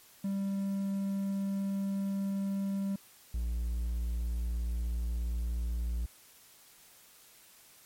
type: tone pair in turn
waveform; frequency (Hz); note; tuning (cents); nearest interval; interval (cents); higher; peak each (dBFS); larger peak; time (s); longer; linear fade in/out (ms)
triangle; 196.4 / 58.39; G3 / A#1; +4 / +4; octave + major sixth; 2100; first; -28; neither; 0.24-2.96 / 3.34-6.06; neither; 5
effects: white hiss -58 dBFS RMS until 7.85 s + MP3 64 kbps